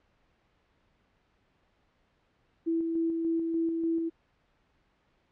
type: tone with tremolo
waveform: sine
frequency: 329.8 Hz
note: E4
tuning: 1 cent sharp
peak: -25 dBFS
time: 2.66-4.1 s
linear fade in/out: 20 ms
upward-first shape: square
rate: 3.4 Hz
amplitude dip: 30%
effects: pink hiss -70 dBFS RMS until 5.31 s + low-pass 3000 Hz 12 dB/octave